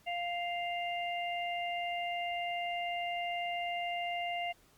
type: harmonic tone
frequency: 698.5 Hz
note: F5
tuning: in tune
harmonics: 1 / 3 / 4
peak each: -35 / -40 / -41 dBFS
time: 0.06-4.53 s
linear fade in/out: 20 ms
effects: pink hiss -65 dBFS RMS until 4.77 s + Opus 48 kbps